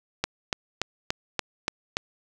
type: click train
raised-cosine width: 0.2 ms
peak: -7 dBFS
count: 7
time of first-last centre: 0.24-1.969 s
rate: 3.47 Hz
effects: none